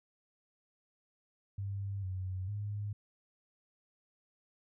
sine tone with pitch steps, 99.1 / 93.3 / 103.2 Hz, G2 / F#2 / G#2, +19 / +15 / -10 cents, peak -35 dBFS, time 1.58-2.93 s, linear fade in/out 5 ms, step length 450 ms, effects none

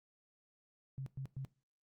sine tone bursts, 134.4 Hz, C3, 47 cents sharp, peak -39 dBFS, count 3, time 0.98-1.449 s, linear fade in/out 0 ms, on 83 ms, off 110 ms, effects noise-tail reverb RT60 0.3 s tail -19 dB re dry + Opus 48 kbps

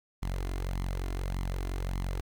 sawtooth tone with flanger, 45.78 Hz, F#1, 18 cents flat, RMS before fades -33 dBFS, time 0.22-2.21 s, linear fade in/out 10 ms, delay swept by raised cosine 0.93 to 2.93 ms, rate 1.7 Hz, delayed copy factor +0.6, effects 10-bit

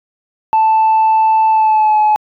sine tone with pitch glide, 880 to 852 Hz, A5 to G#5, 0 to +44 cents, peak -6 dBFS, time 0.53-2.16 s, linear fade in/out 0 ms, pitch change -56 cents, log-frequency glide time 1.5-2 s, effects tanh soft clip ceiling -6 dBFS

